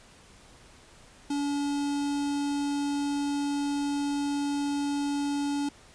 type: tone with notch filter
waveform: square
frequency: 285.6 Hz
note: D4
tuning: 48 cents flat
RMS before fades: -29 dBFS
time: 1.3-5.69 s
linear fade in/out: 5 ms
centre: 1800 Hz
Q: 1.2
effects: pink hiss -54 dBFS RMS until 5.94 s + resampled to 22050 Hz